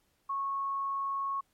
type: tone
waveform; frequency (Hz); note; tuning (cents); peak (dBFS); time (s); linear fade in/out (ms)
sine; 1100; C#6; -14; -30; 0.29-1.41; 10
effects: pink hiss -73 dBFS RMS until 1.53 s + MP3 64 kbps